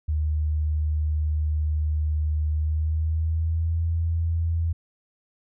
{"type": "tone with pitch glide", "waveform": "sine", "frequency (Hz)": [76.5, 82.94], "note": ["D#2", "E2"], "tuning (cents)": [-29, 11], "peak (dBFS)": -21, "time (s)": [0.08, 4.73], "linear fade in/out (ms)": 10, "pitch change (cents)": 140, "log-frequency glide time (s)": [2.51, 3.82], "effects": []}